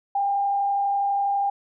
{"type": "tone with frequency modulation", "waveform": "sine", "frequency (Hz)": 800, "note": "G5", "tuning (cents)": 35, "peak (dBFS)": -20, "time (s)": [0.15, 1.5], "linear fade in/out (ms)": 5, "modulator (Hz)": 32.2, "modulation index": 0.33, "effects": []}